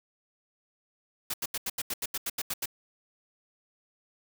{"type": "noise bursts", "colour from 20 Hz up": "white", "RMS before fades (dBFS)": -32, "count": 12, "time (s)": [1.3, 2.658], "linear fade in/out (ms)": 5, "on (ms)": 38, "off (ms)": 82, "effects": []}